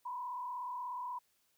sine tone with frequency modulation, 987.8 Hz, B5, in tune, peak -38 dBFS, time 0.05-1.19 s, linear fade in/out 10 ms, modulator 36.6 Hz, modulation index 0.91, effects white hiss -75 dBFS RMS until 1.57 s

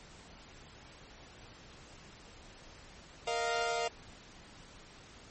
sawtooth chord, Bb suspended fourth, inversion none, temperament equal, 466.2 / 622.3 / 698.5 Hz, Bb4 / Eb5 / F5, 0 / 0 / 0 cents, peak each -32 / -35 / -30 dBFS, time 3.27-3.88 s, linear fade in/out 5 ms, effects pink hiss -54 dBFS RMS until 5.3 s + MP3 32 kbps

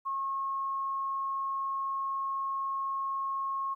sine tone, 1086 Hz, C#6, 36 cents flat, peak -30 dBFS, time 0.05-3.75 s, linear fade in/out 20 ms, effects 12-bit

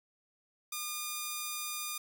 5% pulse tone, 1211 Hz, D#6, 47 cents flat, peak -24 dBFS, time 0.72-1.98 s, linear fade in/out 5 ms, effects none

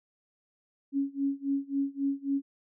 sine tone with tremolo, 277.2 Hz, C#4, in tune, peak -24 dBFS, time 0.92-2.42 s, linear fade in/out 50 ms, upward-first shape sine, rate 3.7 Hz, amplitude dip 95%, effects none

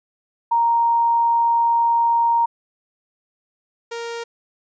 sine / sawtooth tone pair in turn, 932.3 / 466.1 Hz, A#5 / A#4, 0 / 0 cents, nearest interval octave, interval 1200 cents, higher first, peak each -14 / -23 dBFS, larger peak first, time 0.51-2.46 / 3.91-4.24 s, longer first, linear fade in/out 10 ms, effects resampled to 16000 Hz

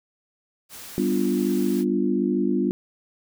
white noise, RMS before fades -40 dBFS, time 0.69-1.85 s, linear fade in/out 50 ms
sine chord, G dominant seventh, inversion none, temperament equal, 196 / 246.9 / 293.7 / 349.2 Hz, G3 / B3 / D4 / F4, 0 / 0 / 0 / 0 cents, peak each -25 / -25 / -26 / -25 dBFS, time 0.98-2.71 s, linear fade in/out 0 ms
effects none

